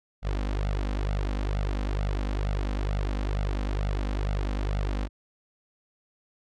sawtooth tone with flanger, 50 Hz, G1, 35 cents sharp, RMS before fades -28 dBFS, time 0.22-5.09 s, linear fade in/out 50 ms, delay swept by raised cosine 1.4 to 3.9 ms, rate 2.2 Hz, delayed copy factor +0.8, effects low-pass 5000 Hz 12 dB/octave

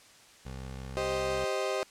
20% pulse tone with pitch glide, 65.41 to 66.21 Hz, C2 to C2, 0 to +21 cents, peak -34 dBFS, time 0.45-1.45 s, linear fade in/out 10 ms, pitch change +21 cents, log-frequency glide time 0.83-1.12 s
35% pulse chord, C minor, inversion second, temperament equal, 392 / 523.3 / 622.3 Hz, G4 / C5 / Eb5, 0 / 0 / 0 cents, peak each -32 dBFS, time 0.97-1.83 s, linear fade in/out 0 ms
effects white hiss -56 dBFS RMS until 1.9 s + low-pass 8000 Hz 12 dB/octave

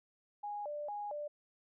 sine tone with vibrato, 698.5 Hz, F5, in tune, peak -38 dBFS, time 0.43-1.28 s, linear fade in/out 10 ms, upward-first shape square, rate 2.2 Hz, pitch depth 290 cents each way, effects none

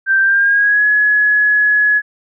sine tone with pitch glide, 1568 to 1690.3 Hz, G6 to G#6, 0 to +30 cents, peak -9 dBFS, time 0.06-2.02 s, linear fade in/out 50 ms, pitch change +130 cents, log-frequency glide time 0.21-0.86 s, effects none

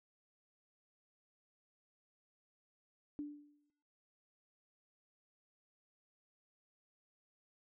sine tone with exponential decay, 293.1 Hz, D4, 3 cents flat, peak -37 dBFS, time 3.19-3.7 s, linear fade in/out 0 ms, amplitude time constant 110 ms, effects noise-tail reverb RT60 0.7 s tail -20 dB re dry

